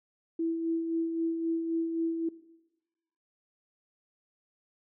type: tone with tremolo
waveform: sine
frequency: 329.6 Hz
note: E4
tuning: in tune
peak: -26 dBFS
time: 0.39-2.29 s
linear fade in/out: 5 ms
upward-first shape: sine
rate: 3.8 Hz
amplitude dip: 50%
effects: noise-tail reverb RT60 1.0 s tail -18 dB re dry